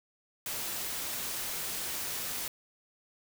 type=noise; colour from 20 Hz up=white; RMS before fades=-36 dBFS; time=0.46-2.48 s; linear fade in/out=2 ms; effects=none